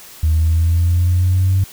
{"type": "linear sweep", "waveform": "sine", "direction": "up", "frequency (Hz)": [77.78, 96], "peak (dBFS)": -10, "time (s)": [0.23, 1.64], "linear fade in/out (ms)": 5, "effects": ["tanh soft clip ceiling -7 dBFS", "white hiss -39 dBFS RMS until 1.72 s"]}